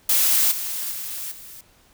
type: noise with level steps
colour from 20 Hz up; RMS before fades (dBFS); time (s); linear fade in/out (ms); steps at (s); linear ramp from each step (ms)
blue; -18 / -28 / -31 / -41; 0.09-1.61; 5; 0.51 / 0.91 / 1.31; 10
effects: pink hiss -56 dBFS RMS until 1.93 s